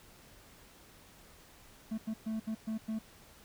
triangle tone bursts at uneven times, 220 Hz, A3, in tune, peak -31 dBFS, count 6, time 1.91-1.98 / 2.07-2.14 / 2.26-2.4 / 2.47-2.55 / 2.67-2.78 / 2.88-2.99 s, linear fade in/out 10 ms, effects pink hiss -58 dBFS RMS until 3.44 s

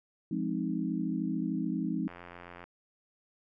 sine chord, F minor seventh, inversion none, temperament equal, 174.61 / 207.7 / 261.6 / 311.1 Hz, F3 / Ab3 / C4 / Eb4, 0 / 0 / 0 / 0 cents, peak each -35 dBFS, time 0.31-2.08 s, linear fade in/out 5 ms
click train, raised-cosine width 0.5 ms, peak -31 dBFS, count 50, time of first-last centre 2.08-2.64 s, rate 87.5 Hz
effects none

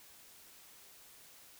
silence, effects white hiss -58 dBFS RMS until 1.59 s

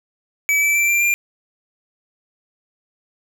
square tone with pitch steps, 2293 / 2317 / 2341 / 2366 / 2390 Hz, D7 / D7 / D7 / D7 / D7, -42 / -24 / -6 / +12 / +30 cents, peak -15 dBFS, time 0.49-1.14 s, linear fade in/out 0 ms, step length 130 ms, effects none

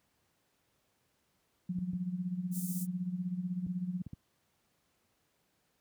sine tone with tremolo, 180.5 Hz, F#3, 43 cents flat, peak -30 dBFS, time 1.69-4.02 s, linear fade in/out 5 ms, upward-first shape sine, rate 16 Hz, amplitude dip 70%
clicks, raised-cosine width 5 ms, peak -29 dBFS, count 5, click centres 1.786 / 1.934 / 3.666 / 4.066 / 4.133 s
pink high-pass noise, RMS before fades -43 dBFS, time 2.51-2.87 s, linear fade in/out 50 ms, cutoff 7800 Hz, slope 24 dB/octave
effects pink hiss -75 dBFS RMS until 5.8 s + high-pass 80 Hz 12 dB/octave

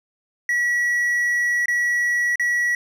triangle tone with dropouts, 1932 Hz, B6, 39 cents flat, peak -16 dBFS, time 0.49-2.75 s, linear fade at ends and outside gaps 2 ms, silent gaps 1.658-1.682 / 2.357-2.396 s, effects none

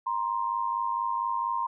sine tone pair together, 942.2 / 1046.5 Hz, A#5 / C6, +18 / 0 cents, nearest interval major second, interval 182 cents, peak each -29 / -29 dBFS, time 0.06-1.67 s, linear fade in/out 10 ms, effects none

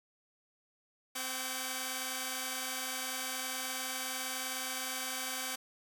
5% pulse tone cluster, 259.2 / 758 / 1145 / 1585 Hz, C4 / F#5 / D6 / G6, -16 / +42 / -44 / +19 cents, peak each -30 dBFS, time 1.15-5.56 s, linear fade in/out 10 ms, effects none

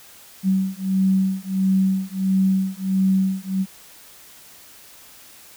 sine beating tone pair, 189.9 / 191.4 Hz, F#3 / G3, +45 / -41 cents, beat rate 1.5 Hz, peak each -20 dBFS, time 0.43-3.66 s, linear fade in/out 50 ms, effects white hiss -46 dBFS RMS until 5.56 s

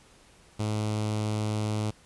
sawtooth tone with notch filter, 106.9 Hz, A2, 49 cents flat, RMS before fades -29 dBFS, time 0.59-1.91 s, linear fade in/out 10 ms, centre 1700 Hz, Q 1.7, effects pink hiss -57 dBFS RMS until 2.05 s + resampled to 24000 Hz

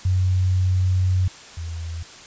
sine tone pair in turn, 92.5 / 83.19 Hz, F#2 / E2, 0 / +16 cents, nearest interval major second, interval 184 cents, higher first, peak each -16 / -27 dBFS, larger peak first, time 0.05-1.28 / 1.57-2.03 s, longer first, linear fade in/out 5 ms, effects white hiss -42 dBFS RMS until 2.26 s + resampled to 16000 Hz

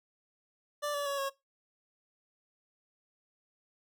25% pulse tone with pitch steps, 587.3 / 573.9 / 560.8 / 548 Hz, D5 / D5 / C#5 / C#5, 0 / -40 / +20 / -20 cents, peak -28 dBFS, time 0.82-1.3 s, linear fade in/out 20 ms, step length 120 ms, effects noise-tail reverb RT60 0.2 s tail -20 dB re dry

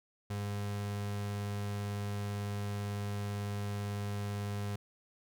35% pulse tone, 102 Hz, G#2, 31 cents flat, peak -33 dBFS, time 0.3-4.76 s, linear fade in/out 5 ms, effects none

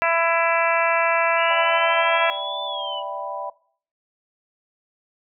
harmonic tone, 333.5 Hz, E4, 20 cents sharp, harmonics 2 / 3 / 4 / 5 / 6 / 7 / 8, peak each -22 / -24 / -25 / -26 / -27 / -27 / -28 dBFS, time 0.02-2.3 s, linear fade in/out 0 ms
sine exponential two-way sweep, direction up then down, 2840 to 3520 to 2900 Hz, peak -29 dBFS, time 1.36-3.03 s, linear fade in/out 50 ms, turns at 2.64 s
sine chord, E minor seventh, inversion third, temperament equal, 587.3 / 659.3 / 784 / 987.8 Hz, D5 / E5 / G5 / B5, 0 / 0 / 0 / 0 cents, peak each -32 / -33 / -33 / -31 dBFS, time 1.5-3.5 s, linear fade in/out 5 ms
effects noise-tail reverb RT60 0.5 s tail -20 dB re dry

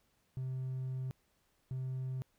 triangle tone bursts at uneven times, 130 Hz, C3, 11 cents flat, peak -33 dBFS, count 2, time 0.37-1.11 / 1.71-2.22 s, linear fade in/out 0 ms, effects tanh soft clip ceiling -30 dBFS + pink hiss -75 dBFS RMS until 2.38 s

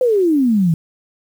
sine exponential sweep, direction down, 523.3 to 155.56 Hz, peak -11 dBFS, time 0.01-0.74 s, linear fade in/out 2 ms, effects 7-bit

